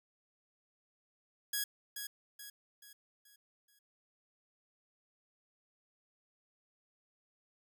5% pulse tone with echo, 1661.2 Hz, G#6, in tune, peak -22 dBFS, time 1.53-1.64 s, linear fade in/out 5 ms, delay 430 ms, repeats 5, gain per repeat -7 dB, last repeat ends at 3.79 s, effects none

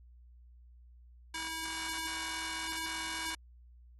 square tone with high-pass filter, 323.4 Hz, E4, 33 cents flat, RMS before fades -39 dBFS, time 1.34-3.35 s, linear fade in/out 5 ms, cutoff 1200 Hz, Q 0.59, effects added 60 Hz sine -54 dBFS peak until 3.99 s + AAC 32 kbps

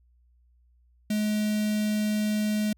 square tone with notch filter, 211.7 Hz, G#3, 33 cents sharp, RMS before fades -26 dBFS, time 1.1-2.73 s, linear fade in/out 5 ms, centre 1000 Hz, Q 0.68, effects added 60 Hz sine -59 dBFS peak until 2.77 s

